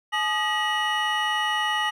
triangle tone cluster, 853 / 1230 / 1912 / 2931 Hz, G#5 / D#6 / A#6 / F#7, +46 / -20 / +43 / -17 cents, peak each -26 / -27 / -25 / -27 dBFS, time 0.12-1.91 s, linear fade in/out 20 ms, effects none

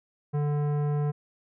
sine tone with tanh clipping, 146.83 Hz, D3, in tune, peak -26 dBFS, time 0.33-1.12 s, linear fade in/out 20 ms, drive 15 dB, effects none

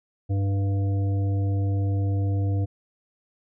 harmonic tone with a mistuned harmonic, 99.1 Hz, G2, 19 cents sharp, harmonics 1 / 3 / 5 / 7, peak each -21 / -33 / -38 / -42 dBFS, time 0.29-2.66 s, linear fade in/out 20 ms, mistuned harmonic 5, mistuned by -23 cents, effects none

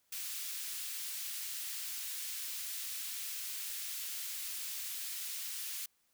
white high-pass noise, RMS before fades -41 dBFS, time 0.12-5.86 s, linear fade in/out 5 ms, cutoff 2200 Hz, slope 12 dB/octave, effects white hiss -75 dBFS RMS until 6.13 s

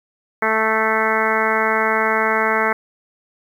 harmonic tone with a mistuned harmonic, 220 Hz, A3, in tune, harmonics 1 / 2 / 3 / 4 / 5 / 6 / 7 / 8 / 9 / 10, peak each -28 / -23 / -25 / -23 / -25 / -23 / -24 / -26 / -24 / -27 dBFS, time 0.42-2.73 s, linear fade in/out 5 ms, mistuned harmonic 10, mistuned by -19 cents, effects 8-bit

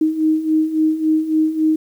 sine beating tone pair, 311.1 / 314.7 Hz, D#4 / D#4, 0 / +20 cents, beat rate 3.6 Hz, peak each -20 / -15 dBFS, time 0.01-1.76 s, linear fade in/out 5 ms, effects 8-bit

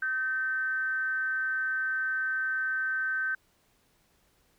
sine tone with frequency modulation, 1543 Hz, G6, 28 cents flat, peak -27 dBFS, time 0.02-3.35 s, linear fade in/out 5 ms, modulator 268 Hz, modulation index 0.33, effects pink hiss -68 dBFS RMS until 4.58 s

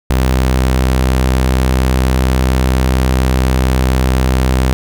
sawtooth tone, 64.3 Hz, C2, 30 cents flat, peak -6 dBFS, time 0.1-4.73 s, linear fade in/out 0 ms, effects none

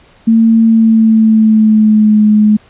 sine tone with pitch glide, 225.9 to 212 Hz, A3 to G#3, +46 to +36 cents, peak -4 dBFS, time 0.27-2.57 s, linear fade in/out 10 ms, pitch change -110 cents, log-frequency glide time 0.63-2.23 s, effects pink hiss -45 dBFS RMS until 2.69 s + resampled to 8000 Hz

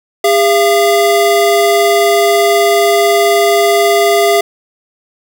square tone pair together, 404.9 / 681 Hz, G#4 / F5, -44 / -44 cents, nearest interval major sixth, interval 900 cents, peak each -11 dBFS, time 0.24-4.41 s, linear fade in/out 5 ms, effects none

